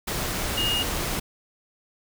sine tone in noise, 2852 Hz, F7, 36 cents sharp, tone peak -23 dBFS, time 0.57-0.83 s, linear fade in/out 10 ms, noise pink, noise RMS -28 dBFS, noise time 0.07-1.2 s, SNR +2 dB, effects none

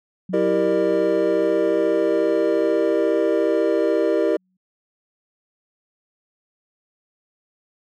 sine tone with exponential decay, 184.9 Hz, F#3, 1 cent flat, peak -26 dBFS, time 0.29-4.57 s, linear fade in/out 5 ms, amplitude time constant 930 ms
triangle chord, E half-diminished seventh, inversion none, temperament equal with one note detuned, 329.6 / 392 / 466.2 / 599.3 Hz, E4 / G4 / Bb4 / D5, 0 / 0 / 0 / +35 cents, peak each -20 dBFS, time 0.33-4.37 s, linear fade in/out 10 ms
effects tanh soft clip ceiling -4 dBFS

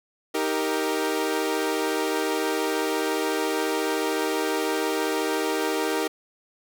sawtooth chord, Eb major, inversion none, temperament equal with one note detuned, 312.9 / 392 / 466.2 Hz, Eb4 / G4 / Bb4, +10 / 0 / 0 cents, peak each -24 dBFS, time 0.34-6.08 s, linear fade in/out 10 ms, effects none

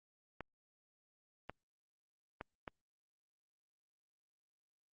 clicks, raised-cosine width 0.5 ms, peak -28 dBFS, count 4, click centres 0.407 / 1.496 / 2.411 / 2.678 s, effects Opus 48 kbps

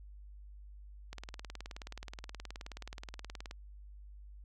click train, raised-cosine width 0.2 ms, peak -27 dBFS, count 46, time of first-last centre 1.13-3.511 s, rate 18.9 Hz, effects added 50 Hz sine -49 dBFS peak until 4.44 s

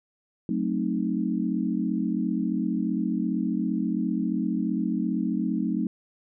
sine chord, F# diminished seventh, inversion none, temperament equal with one note detuned, 185 / 220 / 262.8 / 311.1 Hz, F#3 / A3 / C4 / Eb4, 0 / 0 / +8 / 0 cents, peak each -29 / -28 / -30 / -30 dBFS, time 0.49-5.87 s, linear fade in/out 2 ms, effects none

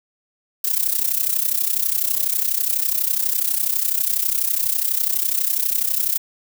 violet noise with amplitude modulation, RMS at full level -17 dBFS, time 0.64-6.18 s, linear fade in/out 5 ms, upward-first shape sine, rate 32.1 Hz, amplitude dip 80%, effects none

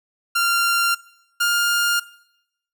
sawtooth tone pair in turn, 1386 / 1407.8 Hz, F6 / F6, -14 / +13 cents, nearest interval unison, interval 27 cents, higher second, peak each -13 dBFS, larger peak neither, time 0.35-0.95 / 1.4-2 s, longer neither, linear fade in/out 10 ms, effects noise-tail reverb RT60 0.8 s tail -20 dB re dry

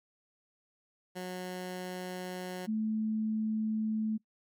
15% pulse / sine tone pair in turn, 182.5 / 217.8 Hz, F#3 / A3, -24 / -17 cents, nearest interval minor third, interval 307 cents, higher second, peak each -31 / -29 dBFS, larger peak second, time 1.15-2.67 / 2.67-4.18 s, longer first, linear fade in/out 20 ms, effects noise-tail reverb RT60 0.1 s tail -22 dB re dry

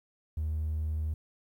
triangle tone, 77.78 Hz, D#2, in tune, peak -26 dBFS, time 0.37-1.14 s, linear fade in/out 5 ms, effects tanh soft clip ceiling -25 dBFS + 11-bit

